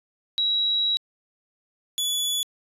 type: tone pair in turn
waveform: sine / sawtooth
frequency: 3875 / 3423 Hz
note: B7 / A7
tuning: -34 / -48 cents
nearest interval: major second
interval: 214 cents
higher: first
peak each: -20 dBFS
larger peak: neither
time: 0.38-0.97 / 1.98-2.43 s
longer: first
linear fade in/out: 0 ms
effects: resampled to 32000 Hz